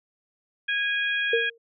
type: harmonic tone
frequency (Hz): 823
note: G#5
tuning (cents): -16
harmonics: 2 / 3 / 4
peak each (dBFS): -25 / -29 / -31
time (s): 0.68-1.5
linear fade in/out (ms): 10
type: tone with exponential decay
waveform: sine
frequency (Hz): 462.7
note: A#4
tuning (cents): -13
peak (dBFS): -17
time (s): 1.33-1.58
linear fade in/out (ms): 5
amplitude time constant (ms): 53
effects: none